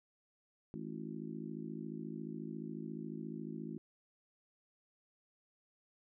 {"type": "harmonic tone with a mistuned harmonic", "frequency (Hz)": 54.2, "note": "A1", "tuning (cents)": -25, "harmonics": [3, 4, 5, 6, 7], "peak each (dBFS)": [-47, -45, -48, -49, -51], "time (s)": [0.74, 3.78], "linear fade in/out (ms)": 0, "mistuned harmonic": 7, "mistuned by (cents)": -79, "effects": []}